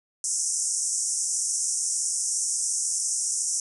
white band-pass noise, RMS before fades -27 dBFS, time 0.24-3.6 s, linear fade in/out 2 ms, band 5500 to 9600 Hz, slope 96 dB/octave, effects none

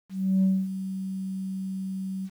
sine tone with ADSR envelope, 190.4 Hz, F#3, 50 cents sharp, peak -16 dBFS, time 0.09-2.3 s, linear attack 340 ms, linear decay 240 ms, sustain -13 dB, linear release 53 ms, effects tanh soft clip ceiling -16 dBFS + 9-bit

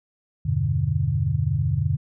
sine chord, E minor seventh, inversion none, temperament equal, 82.41 / 98 / 123.47 / 146.83 Hz, E2 / G2 / B2 / D3, 0 / 0 / 0 / 0 cents, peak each -28 / -25 / -25 / -24 dBFS, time 0.45-1.97 s, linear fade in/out 10 ms, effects none

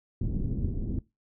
pink low-pass noise, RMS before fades -30 dBFS, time 0.21-0.99 s, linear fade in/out 5 ms, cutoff 300 Hz, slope 24 dB/octave, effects noise-tail reverb RT60 0.2 s tail -18 dB re dry

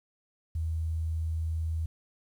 sine tone, 80.7 Hz, E2, 36 cents flat, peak -28 dBFS, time 0.55-1.86 s, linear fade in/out 5 ms, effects 10-bit

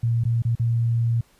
sine tone with dropouts, 116.54 Hz, A#2, in tune, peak -18 dBFS, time 0.03-1.21 s, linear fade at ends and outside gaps 5 ms, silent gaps 0.238-0.252 / 0.422-0.45 / 0.553-0.596 s, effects pink hiss -59 dBFS RMS until 1.39 s + resampled to 32000 Hz

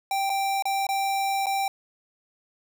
square tone with dropouts, 784 Hz, G5, in tune, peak -24 dBFS, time 0.11-1.68 s, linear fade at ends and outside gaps 2 ms, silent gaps 0.296-0.3 / 0.624-0.654 / 0.868-0.889 / 1.459-1.467 s, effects none

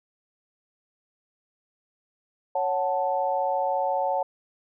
sine chord, F# minor, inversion second, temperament equal, 554.4 / 740 / 880 Hz, C#5 / F#5 / A5, 0 / 0 / 0 cents, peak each -27 dBFS, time 2.55-4.23 s, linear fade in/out 5 ms, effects none

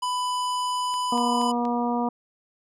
square tone, 996 Hz, B5, 14 cents sharp, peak -25 dBFS, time 0.02-1.52 s, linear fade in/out 10 ms
click train, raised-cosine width 0.2 ms, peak -25 dBFS, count 4, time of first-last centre 0.94-1.653 s, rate 4.21 Hz
harmonic tone, 240 Hz, B3, 49 cents flat, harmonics 1 / 2 / 3 / 4 / 5, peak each -25 / -31 / -29 / -29 / -36 dBFS, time 1.12-2.09 s, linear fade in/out 5 ms
effects resampled to 24000 Hz

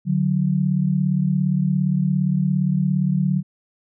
sine tone pair together, 147.64 / 185 Hz, D3 / F#3, +9 / 0 cents, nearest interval major third, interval 391 cents, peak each -20 / -19 dBFS, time 0.05-3.43 s, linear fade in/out 50 ms, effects none

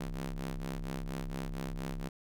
sawtooth ring-modulated tone, 67.3 Hz, C2, 49 cents sharp, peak -29 dBFS, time 0-2.09 s, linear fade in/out 10 ms, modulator 98.8 Hz, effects none

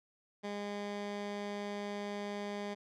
15% pulse tone with low-pass filter, 204.3 Hz, G#3, 28 cents flat, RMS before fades -40 dBFS, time 0.43-2.75 s, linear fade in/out 20 ms, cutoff 5000 Hz, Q 0.73, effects none

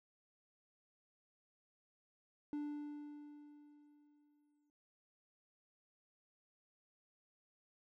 triangle tone with exponential decay, 294.3 Hz, D4, 4 cents sharp, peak -36 dBFS, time 2.53-4.7 s, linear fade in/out 1 ms, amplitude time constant 470 ms, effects none

